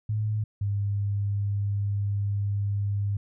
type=tone pair in turn; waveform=sine; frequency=107.1 / 101.09 Hz; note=A2 / G#2; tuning=-46 / -46 cents; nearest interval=minor second; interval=100 cents; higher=first; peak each=-24 dBFS; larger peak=neither; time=0.09-0.44 / 0.61-3.17 s; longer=second; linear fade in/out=5 ms; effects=none